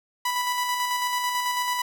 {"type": "tone with tremolo", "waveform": "sawtooth", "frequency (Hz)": 987.8, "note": "B5", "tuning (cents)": 0, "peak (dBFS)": -19, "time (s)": [0.25, 1.82], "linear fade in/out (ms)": 5, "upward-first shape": "square", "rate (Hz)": 9.1, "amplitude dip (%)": 30, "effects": []}